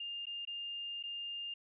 sine tone with dropouts, 2810 Hz, F7, 10 cents sharp, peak -39 dBFS, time 0-1.54 s, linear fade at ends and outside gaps 5 ms, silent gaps 0.256-0.267 / 0.452-0.473 / 1.028-1.036 s, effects none

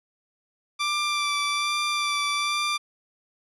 15% pulse tone with vibrato, 1174.7 Hz, D6, in tune, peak -17 dBFS, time 0.79-2.78 s, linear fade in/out 20 ms, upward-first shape sine, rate 1.2 Hz, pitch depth 18 cents each way, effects resampled to 24000 Hz

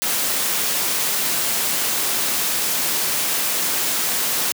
white noise, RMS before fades -21 dBFS, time 0.02-4.52 s, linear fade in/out 0 ms, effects high-pass 150 Hz 12 dB/octave

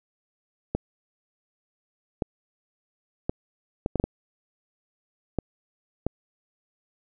clicks, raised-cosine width 2 ms, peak -11 dBFS, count 9, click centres 0.75 / 2.222 / 3.295 / 3.861 / 3.957 / 3.999 / 4.04 / 5.387 / 6.066 s, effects none

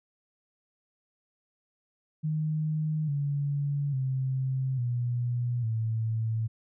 sine tone with pitch steps, 154.8 / 142.77 / 131.68 / 121.45 / 112.02 Hz, D#3 / D3 / C3 / B2 / A2, -9 / -49 / +11 / -29 / +32 cents, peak -26 dBFS, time 2.23-6.48 s, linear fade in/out 20 ms, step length 850 ms, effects none

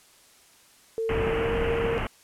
sine tone with pitch glide, 449.8 to 461.4 Hz, A4 to A#4, +38 to -18 cents, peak -25 dBFS, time 0.98-1.98 s, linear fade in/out 0 ms, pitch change +44 cents, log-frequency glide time 1.23-1.52 s
pink low-pass noise, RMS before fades -29 dBFS, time 1.09-2.07 s, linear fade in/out 2 ms, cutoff 3000 Hz, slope 96 dB/octave
effects white hiss -56 dBFS RMS until 2.23 s + low-pass 11000 Hz 12 dB/octave

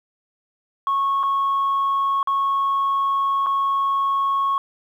sine tone with dropouts, 1100 Hz, C#6, 14 cents flat, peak -16 dBFS, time 0.87-4.58 s, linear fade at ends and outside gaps 1 ms, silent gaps 1.231-1.235 / 2.229-2.273 / 3.462-3.467 s, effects tanh soft clip ceiling -15 dBFS + 9-bit

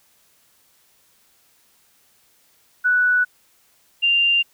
sine tone pair in turn, 1480 / 2788 Hz, F#6 / F7, 0 / -4 cents, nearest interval major seventh, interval 1096 cents, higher second, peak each -14 dBFS, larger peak neither, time 2.84-3.25 / 4.02-4.43 s, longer neither, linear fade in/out 20 ms, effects white hiss -59 dBFS RMS until 4.53 s

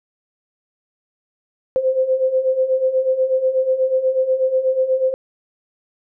sine beating tone pair, 515 / 523.2 Hz, C5 / C5, -28 / 0 cents, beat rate 8.2 Hz, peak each -21 / -16 dBFS, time 1.76-5.14 s, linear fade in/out 0 ms, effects none

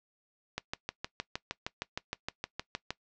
click train, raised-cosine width 0.2 ms, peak -16 dBFS, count 16, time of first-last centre 0.58-2.906 s, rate 6.45 Hz, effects noise-tail reverb RT60 0.1 s tail -20 dB re dry + low-pass 6000 Hz 12 dB/octave

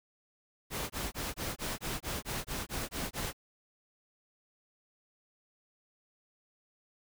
pink noise bursts, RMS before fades -36 dBFS, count 12, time 0.7-3.331 s, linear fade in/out 50 ms, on 200 ms, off 21 ms, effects none

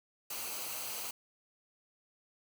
white noise with comb filter, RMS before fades -40 dBFS, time 0.3-1.11 s, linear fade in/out 5 ms, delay 0.56 ms, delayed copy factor -0.5, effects none

